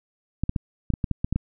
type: clicks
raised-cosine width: 5 ms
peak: -11 dBFS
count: 10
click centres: 0.436 / 0.494 / 0.562 / 0.903 / 0.938 / 1.042 / 1.113 / 1.245 / 1.326 / 1.36 s
effects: none